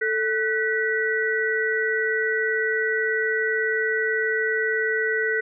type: tone cluster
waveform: sine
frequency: 440.9 / 1498 / 1945 Hz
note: A4 / F#6 / B6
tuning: +4 / +21 / -27 cents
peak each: -25 dBFS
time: 0.01-5.41 s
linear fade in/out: 10 ms
effects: none